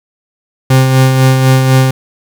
40% pulse tone with tremolo, 131.3 Hz, C3, 6 cents sharp, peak -3 dBFS, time 0.7-1.91 s, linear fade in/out 5 ms, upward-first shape sine, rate 4 Hz, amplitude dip 40%, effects 7-bit

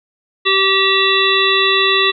harmonic tone with a mistuned harmonic, 386.6 Hz, G4, 24 cents flat, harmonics 1 / 3 / 5 / 7 / 9 / 10, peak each -18 / -18 / -18 / -18 / -18 / -18 dBFS, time 0.45-2.12 s, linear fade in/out 20 ms, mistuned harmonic 10, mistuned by +18 cents, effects none

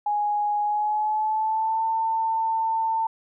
sine tone with pitch glide, 831 to 895.8 Hz, G#5 to A5, +1 to +31 cents, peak -21 dBFS, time 0.06-3.07 s, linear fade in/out 5 ms, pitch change +130 cents, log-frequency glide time 0.62-1.86 s, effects none

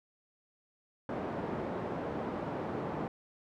pink band-pass noise, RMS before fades -37 dBFS, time 1.09-3.08 s, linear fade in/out 2 ms, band 180 to 890 Hz, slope 12 dB/octave, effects none

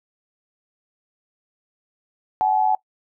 sine tone pair together, 754 / 852.5 Hz, F#5 / G#5, +32 / +45 cents, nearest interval major second, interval 213 cents, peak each -19 dBFS, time 2.41-2.75 s, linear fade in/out 0 ms, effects noise-tail reverb RT60 0.1 s tail -20 dB re dry

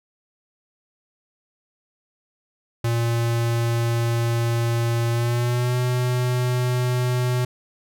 square tone with pitch glide, 117 to 124.68 Hz, A#2 to B2, +7 to +17 cents, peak -20 dBFS, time 2.84-7.45 s, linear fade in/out 5 ms, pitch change +110 cents, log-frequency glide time 5.11-5.77 s, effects none

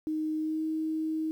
sine tone with pitch glide, 311.1 to 315.8 Hz, D#4 to D#4, 0 to +26 cents, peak -28 dBFS, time 0.07-1.31 s, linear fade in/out 0 ms, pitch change +26 cents, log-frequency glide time 0.36-0.64 s, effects 10-bit

